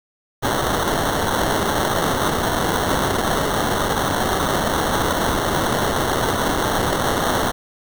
white noise with sample-and-hold, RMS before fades -20 dBFS, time 0.42-7.52 s, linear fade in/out 20 ms, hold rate 2450 Hz, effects none

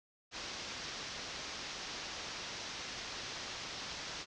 white low-pass noise, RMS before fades -44 dBFS, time 0.31-4.26 s, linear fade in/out 50 ms, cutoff 6100 Hz, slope 48 dB/octave, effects none

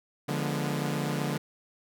sawtooth chord, D diminished seventh, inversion none, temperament equal with one note detuned, 146.83 / 174.61 / 207.7 / 243 Hz, D3 / F3 / Ab3 / Cb4, 0 / 0 / 0 / -28 cents, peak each -27 / -31 / -32 / -32 dBFS, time 0.28-1.38 s, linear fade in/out 10 ms, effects none

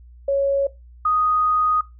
sine tone pair in turn, 554.4 / 1244.6 Hz, C#5 / D#6, 0 / 0 cents, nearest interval octave + major second, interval 1400 cents, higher second, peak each -16 dBFS, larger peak neither, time 0.28-0.67 / 1.05-1.81 s, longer second, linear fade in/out 5 ms, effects noise-tail reverb RT60 0.2 s tail -17 dB re dry + added 60 Hz sine -42 dBFS peak until 1.99 s

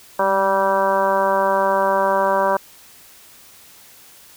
harmonic tone with a mistuned harmonic, 194 Hz, G3, 18 cents flat, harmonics 1 / 2 / 3 / 4 / 5 / 6 / 7 / 8, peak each -31 / -26 / -19 / -26 / -19 / -25 / -31 / -27 dBFS, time 0.19-2.57 s, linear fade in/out 5 ms, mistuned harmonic 1, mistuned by +37 cents, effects white hiss -46 dBFS RMS until 4.36 s

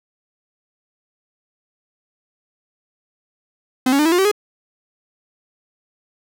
45% pulse tone with pitch steps, 256.5 / 278.1 / 301.5 / 326.9 / 354.5 / 384.3 / 416.7 Hz, C4 / C#4 / D4 / E4 / F4 / G4 / G#4, -34 / +6 / +46 / -14 / +26 / -34 / +6 cents, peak -13 dBFS, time 3.86-4.315 s, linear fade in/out 5 ms, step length 65 ms, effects none

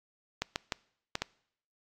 clicks, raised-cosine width 0.2 ms, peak -13 dBFS, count 5, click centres 0.42 / 0.559 / 0.722 / 1.154 / 1.22 s, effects noise-tail reverb RT60 0.7 s tail -24 dB re dry + AAC 64 kbps

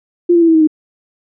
sine tone with pitch steps, 348.5 / 340.3 / 332.4 / 324.6 / 317 / 309.6 Hz, F4 / F4 / E4 / E4 / D#4 / D#4, -4 / -45 / +15 / -27 / +32 / -9 cents, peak -6 dBFS, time 0.29-0.674 s, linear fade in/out 10 ms, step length 64 ms, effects none

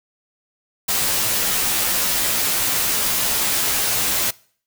white noise with comb filter, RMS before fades -20 dBFS, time 0.88-4.31 s, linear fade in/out 10 ms, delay 13 ms, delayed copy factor -0.85, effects noise-tail reverb RT60 0.5 s tail -23 dB re dry

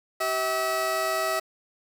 20% pulse tone pair together, 383.2 / 646 Hz, G4 / E5, -39 / -35 cents, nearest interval major sixth, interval 904 cents, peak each -27 / -20 dBFS, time 0.2-1.4 s, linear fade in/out 10 ms, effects 8-bit

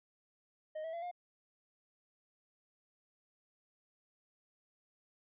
triangle tone with pitch steps, 621 / 649.2 / 678.8 / 709.6 Hz, D#5 / E5 / F5 / F5, -3 / -27 / -49 / +27 cents, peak -37 dBFS, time 0.75-1.114 s, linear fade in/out 10 ms, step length 91 ms, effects resampled to 8000 Hz

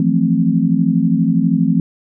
sine chord, F major seventh, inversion third, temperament equal with one note detuned, 164.81 / 177.15 / 220 / 261.6 Hz, E3 / F3 / A3 / C4, 0 / +25 / 0 / 0 cents, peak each -17 dBFS, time 0-1.8 s, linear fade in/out 2 ms, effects none

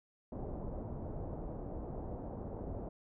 pink low-pass noise, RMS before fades -42 dBFS, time 0.32-2.89 s, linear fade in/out 5 ms, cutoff 760 Hz, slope 24 dB/octave, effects none

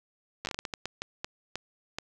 slowing click train, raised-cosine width 0.2 ms, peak -16 dBFS, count 14, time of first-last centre 0.45-1.985 s, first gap 9 ms, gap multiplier 1.38, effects none

